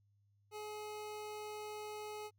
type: tone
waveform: 25% pulse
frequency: 423.2 Hz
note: G#4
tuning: 33 cents sharp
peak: -40 dBFS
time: 0.51-2.31 s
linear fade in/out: 50 ms
effects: added 101 Hz sine -70 dBFS peak until 2.38 s